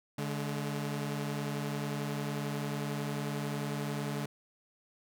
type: tone pair together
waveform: sawtooth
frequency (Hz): 144.98 / 211.9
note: D3 / G#3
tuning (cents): -22 / +35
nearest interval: perfect fifth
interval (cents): 657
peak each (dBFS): -31 / -34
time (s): 0.18-4.26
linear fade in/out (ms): 5
effects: none